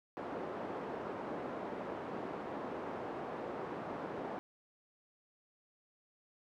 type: band-pass noise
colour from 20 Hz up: pink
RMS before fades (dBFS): -42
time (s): 0.17-4.39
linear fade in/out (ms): 0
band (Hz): 300 to 910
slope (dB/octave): 12
effects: none